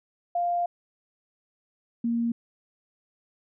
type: tone pair in turn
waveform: sine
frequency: 698.5 / 233.6 Hz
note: F5 / A#3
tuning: 0 / +4 cents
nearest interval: octave + perfect fifth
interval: 1896 cents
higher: first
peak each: -23 dBFS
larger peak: neither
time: 0.35-0.66 / 2.04-2.32 s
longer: first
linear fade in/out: 5 ms
effects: none